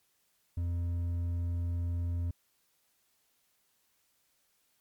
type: tone with hard clipping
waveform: triangle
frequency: 86.2 Hz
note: F2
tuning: 22 cents flat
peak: -31 dBFS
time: 0.57-2.31 s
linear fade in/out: 5 ms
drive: 7 dB
effects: white hiss -73 dBFS RMS until 4.8 s + MP3 96 kbps